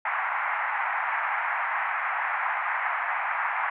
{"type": "band-pass noise", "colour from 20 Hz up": "pink", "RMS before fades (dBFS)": -28, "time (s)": [0.05, 3.7], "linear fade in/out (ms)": 5, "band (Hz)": [770, 2200], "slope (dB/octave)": 48, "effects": []}